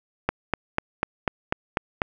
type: click train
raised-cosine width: 0.5 ms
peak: -6 dBFS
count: 8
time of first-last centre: 0.29-2.018 s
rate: 4.05 Hz
effects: none